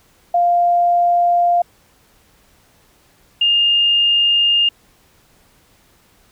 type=tone pair in turn; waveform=sine; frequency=698.5 / 2822 Hz; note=F5 / F7; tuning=0 / +17 cents; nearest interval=2 octaves; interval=2417 cents; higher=second; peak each=-11 dBFS; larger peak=neither; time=0.34-1.62 / 3.41-4.69 s; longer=neither; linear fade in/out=5 ms; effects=pink hiss -54 dBFS RMS until 6.31 s